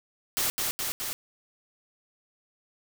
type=noise with echo; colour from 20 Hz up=white; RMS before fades=-27 dBFS; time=0.37-0.5 s; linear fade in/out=0 ms; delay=210 ms; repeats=3; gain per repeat=-2 dB; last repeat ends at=1.13 s; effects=none